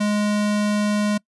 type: tone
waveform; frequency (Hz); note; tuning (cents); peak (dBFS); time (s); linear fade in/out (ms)
square; 208.3; G#3; +5; -19; 0-1.18; 10
effects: noise-tail reverb RT60 0.1 s tail -24 dB re dry + resampled to 24000 Hz